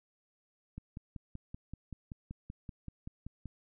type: click train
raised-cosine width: 5 ms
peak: -30 dBFS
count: 15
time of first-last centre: 0.78-3.457 s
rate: 5.23 Hz
effects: none